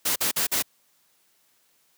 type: noise bursts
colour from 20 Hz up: white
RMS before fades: -24 dBFS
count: 4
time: 0.05-0.625 s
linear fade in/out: 10 ms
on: 110 ms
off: 45 ms
effects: white hiss -65 dBFS RMS until 1.97 s + high-pass 100 Hz 12 dB/octave